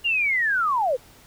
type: linear sweep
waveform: sine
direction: down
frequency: 2852 to 460 Hz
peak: -19 dBFS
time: 0.04-0.97 s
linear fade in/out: 20 ms
effects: pink hiss -51 dBFS RMS until 1.26 s